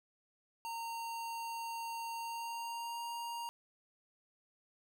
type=tone with pitch glide; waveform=square; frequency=921 to 937.6 Hz; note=A#5 to A#5; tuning=-21 to +10 cents; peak=-40 dBFS; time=0.65-3.49 s; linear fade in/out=0 ms; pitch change=+31 cents; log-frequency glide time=2.15-3.05 s; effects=12-bit